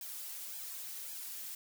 blue noise with flanger, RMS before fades -44 dBFS, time 0.01-1.55 s, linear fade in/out 2 ms, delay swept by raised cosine 1.2 to 4 ms, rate 1.8 Hz, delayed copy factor +1, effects none

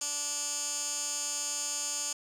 15% pulse tone with band-pass filter, 291.7 Hz, D4, 12 cents flat, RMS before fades -34 dBFS, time 0.01-2.13 s, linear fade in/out 5 ms, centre 7000 Hz, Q 3.9, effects none

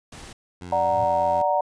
pink noise, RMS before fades -41 dBFS, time 0.12-0.33 s, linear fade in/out 5 ms
15% pulse tone with pitch glide, 89.2 to 87.87 Hz, F2 to F2, +37 to +11 cents, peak -29 dBFS, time 0.61-1.42 s, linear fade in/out 5 ms, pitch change -26 cents, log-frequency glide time 0.79-1.21 s
sine chord, D augmented, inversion none, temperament equal, 587.3 / 740 / 932.3 Hz, D5 / F#5 / A#5, 0 / 0 / 0 cents, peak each -23 dBFS, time 0.72-1.61 s, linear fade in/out 5 ms
sine tone with exponential growth, 108.5 Hz, A2, 24 cents flat, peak -28 dBFS, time 0.76-1.04 s, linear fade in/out 5 ms, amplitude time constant 60 ms
effects resampled to 22050 Hz

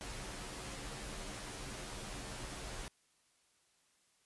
pink noise with comb filter, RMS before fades -45 dBFS, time 0.01-2.88 s, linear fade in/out 0 ms, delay 12 ms, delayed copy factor -0.9, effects white hiss -73 dBFS RMS until 4.25 s + resampled to 24000 Hz

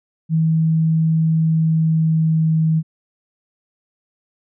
sine tone with pitch glide, 160.7 to 159.5 Hz, E3 to D#3, -44 to +43 cents, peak -13 dBFS, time 0.29-2.83 s, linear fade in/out 50 ms, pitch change -13 cents, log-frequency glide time 1.45-2.6 s, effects none

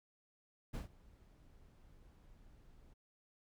brown noise with ADSR envelope, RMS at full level -38 dBFS, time 0.73-2.94 s, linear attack 17 ms, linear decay 130 ms, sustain -24 dB, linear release 12 ms, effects none

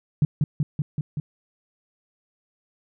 sine tone with echo, 147.8 Hz, D3, 11 cents sharp, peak -14 dBFS, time 0.22-0.25 s, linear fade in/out 2 ms, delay 190 ms, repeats 5, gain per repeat -2 dB, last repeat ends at 1.2 s, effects none

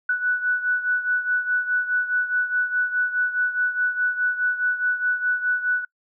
sine beating tone pair, 1481 / 1485.8 Hz, F#6 / F#6, +1 / +7 cents, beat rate 4.8 Hz, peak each -21 / -26 dBFS, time 0.09-5.85 s, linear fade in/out 5 ms, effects noise-tail reverb RT60 0.1 s tail -26 dB re dry

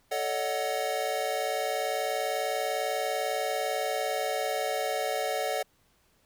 square chord, D# half-diminished seventh, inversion second, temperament equal with one note detuned, 440 / 562.1 / 622.3 / 740 Hz, A4 / C#5 / D#5 / F#5, 0 / +24 / 0 / 0 cents, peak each -36 / -34 / -35 / -33 dBFS, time 0.11-5.63 s, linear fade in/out 10 ms, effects pink hiss -67 dBFS RMS until 6.25 s

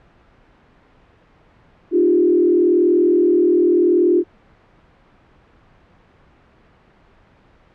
sine tone with frequency modulation, 351.2 Hz, F4, 10 cents sharp, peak -11 dBFS, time 1.91-4.24 s, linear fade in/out 50 ms, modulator 40.8 Hz, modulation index 1, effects pink hiss -52 dBFS RMS until 7.74 s + low-pass 2000 Hz 12 dB/octave

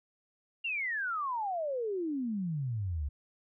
sine exponential sweep, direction down, 2836 to 67.3 Hz, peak -31 dBFS, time 0.64-3.09 s, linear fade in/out 10 ms, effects none

